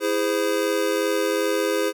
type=chord; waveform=square; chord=E augmented; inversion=none; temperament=just; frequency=329.6 / 412 / 515 Hz; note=E4 / G#4 / B#4; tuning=0 / -14 / -28 cents; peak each=-27 / -25 / -25 dBFS; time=0-1.93 s; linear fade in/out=50 ms; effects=none